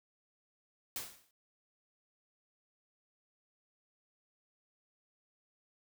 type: noise with exponential decay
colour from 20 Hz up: white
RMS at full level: -37 dBFS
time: 0.96-1.31 s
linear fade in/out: 1 ms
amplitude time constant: 74 ms
effects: none